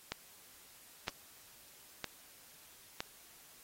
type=click train; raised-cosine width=0.2 ms; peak=-18 dBFS; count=4; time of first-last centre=0.12-3.005 s; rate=1.04 Hz; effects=white hiss -59 dBFS RMS until 3.63 s + AAC 48 kbps